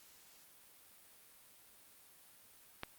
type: click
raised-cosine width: 0.3 ms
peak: -23 dBFS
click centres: 2.834 s
effects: white hiss -62 dBFS RMS until 2.98 s + Opus 48 kbps